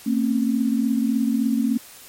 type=tone cluster; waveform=sine; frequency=227 / 254.1 / 270.4 Hz; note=A#3 / B3 / C#4; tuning=-46 / +49 / -43 cents; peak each=-20 / -29 / -22 dBFS; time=0.06-1.78 s; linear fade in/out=10 ms; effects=white hiss -44 dBFS RMS until 2.08 s + MP3 64 kbps